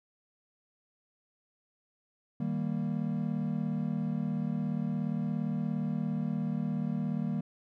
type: chord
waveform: triangle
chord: Eb major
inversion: none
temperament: equal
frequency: 155.56 / 196 / 233.1 Hz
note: Eb3 / G3 / Bb3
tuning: 0 / 0 / 0 cents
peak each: -32 dBFS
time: 2.4-7.41 s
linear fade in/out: 5 ms
effects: none